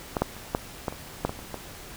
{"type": "clicks", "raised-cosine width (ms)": 1, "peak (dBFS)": [-11, -7, -28, -9, -12, -23, -9, -17, -27, -18], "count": 10, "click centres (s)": [0.168, 0.22, 0.366, 0.549, 0.882, 0.925, 1.25, 1.294, 1.391, 1.543], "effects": ["pink hiss -43 dBFS RMS until 1.96 s"]}